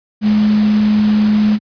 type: tone in noise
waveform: sine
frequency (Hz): 211.7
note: G#3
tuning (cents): +33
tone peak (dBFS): -9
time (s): 0.21-1.59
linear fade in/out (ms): 50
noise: pink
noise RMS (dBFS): -27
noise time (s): 0.21-1.59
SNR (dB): +15
effects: high-pass 80 Hz 12 dB/octave + resampled to 11025 Hz